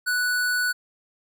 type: tone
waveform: square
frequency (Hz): 1480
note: F#6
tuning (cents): 0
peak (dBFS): -22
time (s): 0.06-0.73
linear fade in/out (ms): 20
effects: none